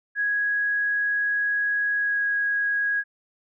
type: tone with pitch glide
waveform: sine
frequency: 1661.2 to 1651.6 Hz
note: G#6 to G#6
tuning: 0 to -10 cents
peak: -21 dBFS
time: 0.15-3.04 s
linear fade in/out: 50 ms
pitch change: -10 cents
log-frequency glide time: 1.97-2.22 s
effects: none